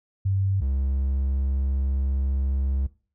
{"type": "tone pair in turn", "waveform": ["sine", "triangle"], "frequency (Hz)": [97, 67.39], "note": ["G2", "C#2"], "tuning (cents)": [-18, -48], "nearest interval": "tritone", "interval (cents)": 630, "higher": "first", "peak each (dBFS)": -20, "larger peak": "neither", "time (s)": [[0.25, 0.61], [0.61, 2.87]], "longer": "second", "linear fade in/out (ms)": 10, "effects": ["noise-tail reverb RT60 0.4 s tail -19 dB re dry"]}